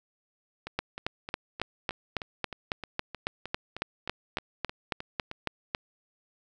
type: two click trains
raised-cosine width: 0.3 ms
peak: -12 / -21 dBFS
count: 19 / 16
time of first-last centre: 0.79-5.749 / 0.67-5.314 s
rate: 3.63 / 3.23 Hz
effects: none